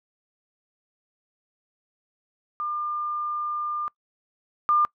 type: tone pair in turn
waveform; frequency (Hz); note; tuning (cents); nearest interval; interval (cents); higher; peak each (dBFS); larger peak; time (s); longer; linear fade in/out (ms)
sine; 1200 / 1200; D6 / D6; +37 / +37; unison; 0; neither; -26 / -17; second; 2.6-3.88 / 4.69-4.85; first; 0
effects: noise-tail reverb RT60 0.1 s tail -24 dB re dry